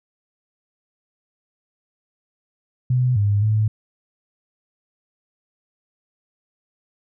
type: tone with pitch steps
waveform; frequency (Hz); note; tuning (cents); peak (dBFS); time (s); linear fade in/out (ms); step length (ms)
sine; 126 / 102.1 / 107.9; B2 / G#2 / A2; +35 / -29 / -33; -15; 2.9-3.68; 5; 260
effects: none